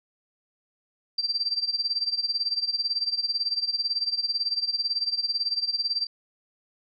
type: tone with tremolo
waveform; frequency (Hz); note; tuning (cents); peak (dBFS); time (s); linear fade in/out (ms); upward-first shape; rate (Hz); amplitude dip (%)
sine; 4699; D8; 0; -21; 1.18-6.07; 5; sine; 18; 85
effects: none